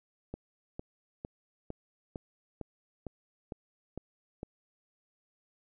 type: click train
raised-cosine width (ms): 2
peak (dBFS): -25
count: 10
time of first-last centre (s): 0.34-4.431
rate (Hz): 2.2
effects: none